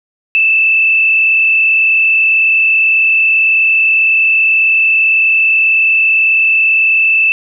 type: tone with frequency modulation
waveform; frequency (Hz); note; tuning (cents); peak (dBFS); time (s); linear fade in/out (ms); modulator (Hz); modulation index
sine; 2637; E7; 0; -7; 0.35-7.32; 0; 38.2; 1
effects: none